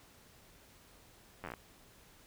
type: slowing click train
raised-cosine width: 0.5 ms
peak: -27 dBFS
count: 8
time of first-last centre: 1.44-1.538 s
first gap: 10 ms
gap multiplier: 1.11
effects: pink hiss -61 dBFS RMS until 2.26 s